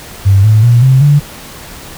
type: tone with pitch steps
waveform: sine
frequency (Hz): 98 / 108.11 / 119.27 / 131.57 / 145.15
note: G2 / A2 / A#2 / C3 / D3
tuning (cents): 0 / -30 / +40 / +10 / -20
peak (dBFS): -3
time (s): 0.25-1.2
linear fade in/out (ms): 20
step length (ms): 190
effects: pink hiss -30 dBFS RMS until 1.97 s